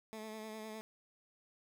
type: tone with vibrato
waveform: 15% pulse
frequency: 217.6 Hz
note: A3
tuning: 19 cents flat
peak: -38 dBFS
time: 0.13-0.81 s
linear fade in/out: 0 ms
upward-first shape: sine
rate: 9.8 Hz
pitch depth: 27 cents each way
effects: none